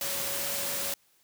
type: tone in noise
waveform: sine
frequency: 559 Hz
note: C#5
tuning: 14 cents sharp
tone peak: -41 dBFS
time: 0.01-0.94 s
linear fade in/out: 2 ms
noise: white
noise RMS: -32 dBFS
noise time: 0.01-0.94 s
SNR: -12 dB
effects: white hiss -66 dBFS RMS until 1.23 s + high-pass 60 Hz 12 dB/octave